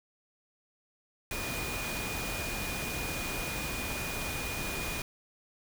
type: tone in noise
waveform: sine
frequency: 2449 Hz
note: D#7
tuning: 28 cents flat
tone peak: -39 dBFS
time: 1.31-5.02 s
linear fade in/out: 2 ms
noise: pink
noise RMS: -36 dBFS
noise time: 1.31-5.02 s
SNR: -6 dB
effects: none